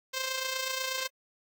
5% pulse tone with amplitude modulation, 523.3 Hz, C5, in tune, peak -17 dBFS, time 0.13-1.08 s, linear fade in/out 20 ms, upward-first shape sine, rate 28.2 Hz, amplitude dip 50%, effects AAC 64 kbps

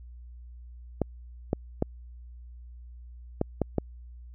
clicks, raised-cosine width 2 ms, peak -11 dBFS, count 6, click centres 1.017 / 1.531 / 1.824 / 3.414 / 3.617 / 3.783 s, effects added 60 Hz sine -43 dBFS peak until 4.34 s

